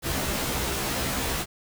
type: noise with comb filter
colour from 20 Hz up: pink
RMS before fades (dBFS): -28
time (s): 0.02-1.46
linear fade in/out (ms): 50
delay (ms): 15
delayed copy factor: +0.95
effects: none